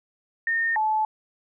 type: tone pair in turn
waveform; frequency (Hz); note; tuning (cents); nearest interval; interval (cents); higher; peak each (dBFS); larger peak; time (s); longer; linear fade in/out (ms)
sine; 1830 / 866; A#6 / A5; -32 / -28; octave + minor second; 1296; first; -21 / -20; second; 0.47-0.76 / 0.76-1.05; neither; 2
effects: none